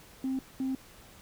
sine tone bursts at uneven times, 263.7 Hz, C4, 14 cents sharp, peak -27 dBFS, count 2, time 0.24-0.39 / 0.6-0.75 s, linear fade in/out 2 ms, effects tanh soft clip ceiling -26 dBFS + pink hiss -54 dBFS RMS until 1.21 s

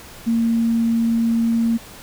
sine tone, 229.8 Hz, A#3, 25 cents flat, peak -15 dBFS, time 0.26-1.78 s, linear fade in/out 20 ms, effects pink hiss -40 dBFS RMS until 2.02 s

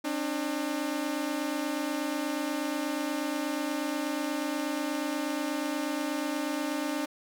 sawtooth tone pair together, 271.7 / 300 Hz, C#4 / D4, -35 / +37 cents, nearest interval major second, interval 172 cents, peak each -30 / -27 dBFS, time 0.04-7.06 s, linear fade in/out 10 ms, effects none

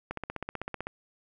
click train, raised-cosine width 0.5 ms, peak -19 dBFS, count 13, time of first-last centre 0.11-0.869 s, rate 15.8 Hz, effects none

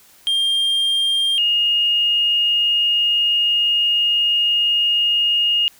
triangle / sine tone pair in turn, 3200 / 2851 Hz, G7 / F7, +35 / +35 cents, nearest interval major second, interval 200 cents, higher first, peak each -14 dBFS, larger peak neither, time 0.27-1.38 / 1.38-5.68 s, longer second, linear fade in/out 0 ms, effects white hiss -50 dBFS RMS until 5.79 s

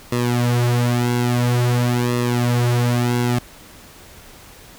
sawtooth tone with flanger, 121.5 Hz, B2, 28 cents flat, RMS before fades -18 dBFS, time 0.12-3.39 s, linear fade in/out 5 ms, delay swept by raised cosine 1.3 to 6.6 ms, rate 0.49 Hz, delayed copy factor -0.9, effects pink hiss -43 dBFS RMS until 4.78 s

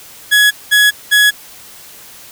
30% pulse tone bursts, 1680 Hz, G#6, 19 cents sharp, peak -4 dBFS, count 3, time 0.31-1.31 s, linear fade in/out 20 ms, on 200 ms, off 200 ms, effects white hiss -37 dBFS RMS until 2.31 s

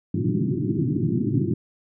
pink band-pass noise, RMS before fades -23 dBFS, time 0.14-1.54 s, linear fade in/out 5 ms, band 100 to 370 Hz, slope 96 dB/octave, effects none

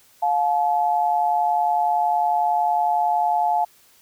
sine tone pair together, 709.1 / 860 Hz, F5 / A5, +26 / -40 cents, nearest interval minor third, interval 334 cents, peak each -20 dBFS, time 0.22-3.65 s, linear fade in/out 10 ms, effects white hiss -55 dBFS RMS until 4.01 s

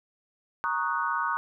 sine chord, D# minor seventh, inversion second, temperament equal, 932.3 / 1108.7 / 1244.5 / 1480 Hz, A#5 / C#6 / D#6 / F#6, 0 / 0 / 0 / 0 cents, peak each -31 dBFS, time 0.64-1.37 s, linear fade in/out 0 ms, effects none

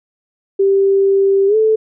sine tone with pitch glide, 392 to 437.5 Hz, G4 to A4, 0 to -10 cents, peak -9 dBFS, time 0.59-1.76 s, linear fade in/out 10 ms, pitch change +190 cents, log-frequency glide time 1.47-1.56 s, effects none

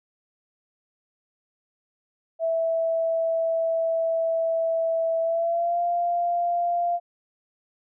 sine tone with pitch glide, 657 to 694.9 Hz, E5 to F5, -6 to -9 cents, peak -21 dBFS, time 2.39-7 s, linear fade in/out 50 ms, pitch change +97 cents, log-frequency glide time 5.21-5.8 s, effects none

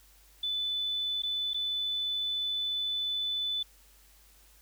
sine tone with dropouts, 3497 Hz, A7, 11 cents flat, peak -29 dBFS, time 0.43-3.63 s, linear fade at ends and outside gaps 5 ms, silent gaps 1.222-1.233 / 1.535-1.543 s, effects added 50 Hz sine -60 dBFS peak until 4.61 s + white hiss -61 dBFS RMS until 4.61 s

